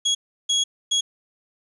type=tone bursts at uneven times; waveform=30% pulse; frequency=3322 Hz; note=G#7; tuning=in tune; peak=-15 dBFS; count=3; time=0.05-0.15 / 0.49-0.64 / 0.91-1.01 s; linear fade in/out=10 ms; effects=resampled to 24000 Hz + 9-bit